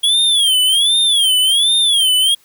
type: tone with vibrato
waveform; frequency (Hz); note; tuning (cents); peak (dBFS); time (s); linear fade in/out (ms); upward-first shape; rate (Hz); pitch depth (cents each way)
square; 3301; G#7; -11; -11; 0.03-2.35; 10; sine; 1.3; 170
effects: white hiss -53 dBFS RMS until 2.44 s